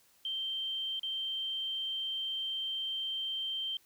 sine tone with dropouts, 3136 Hz, G7, in tune, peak -33 dBFS, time 0.25-3.77 s, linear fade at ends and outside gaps 2 ms, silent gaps 0.995-1.031 s, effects white hiss -66 dBFS RMS until 3.85 s

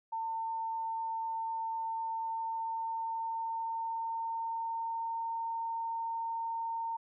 sine tone with pitch glide, 902 to 913.5 Hz, A5 to A#5, +43 to -35 cents, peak -33 dBFS, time 0.12-6.97 s, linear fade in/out 10 ms, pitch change +22 cents, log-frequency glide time 2.07-5.2 s, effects none

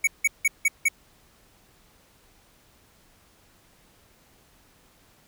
square tone bursts, 2239 Hz, C#7, 17 cents sharp, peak -18 dBFS, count 5, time 0.04-0.885 s, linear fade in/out 5 ms, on 33 ms, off 170 ms, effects pink hiss -59 dBFS RMS until 5.27 s

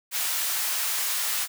white high-pass noise, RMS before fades -27 dBFS, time 0.11-1.48 s, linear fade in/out 50 ms, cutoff 850 Hz, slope 12 dB/octave, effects none

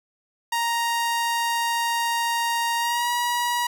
sawtooth tone with pitch glide, 934 to 963 Hz, A#5 to B5, +3 to -44 cents, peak -18 dBFS, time 0.52-3.67 s, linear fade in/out 5 ms, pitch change +53 cents, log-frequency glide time 2.78-3.1 s, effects none

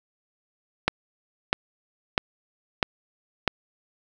click train, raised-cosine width 0.3 ms, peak -3 dBFS, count 5, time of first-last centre 0.88-3.477 s, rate 1.54 Hz, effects none

